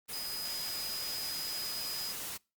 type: tone in noise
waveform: sine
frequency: 4978 Hz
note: D#8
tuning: in tune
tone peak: -37 dBFS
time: 0.12-2.13 s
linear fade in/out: 20 ms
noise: white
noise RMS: -40 dBFS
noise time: 0.08-2.38 s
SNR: 0 dB
effects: noise-tail reverb RT60 0.3 s tail -26 dB re dry + Opus 32 kbps